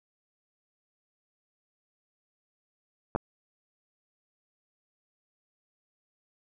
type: clicks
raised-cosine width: 1 ms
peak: -14 dBFS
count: 2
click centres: 3.151 / 3.16 s
effects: none